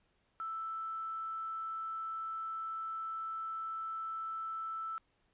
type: tone with quantisation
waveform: sine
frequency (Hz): 1321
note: E6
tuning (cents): +3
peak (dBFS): -37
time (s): 0.4-4.98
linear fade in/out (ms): 0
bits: 10
effects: pink hiss -75 dBFS RMS until 5.33 s + resampled to 8000 Hz